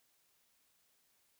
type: silence
effects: white hiss -74 dBFS RMS until 1.39 s